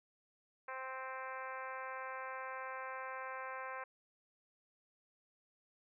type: harmonic tone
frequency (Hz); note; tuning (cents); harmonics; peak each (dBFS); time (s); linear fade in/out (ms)
261.6; C4; 0; 2 / 3 / 4 / 5 / 6 / 7 / 8 / 9 / 10; -49 / -51 / -46 / -52 / -49 / -54 / -55 / -56 / -62; 0.68-3.84; 5
effects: none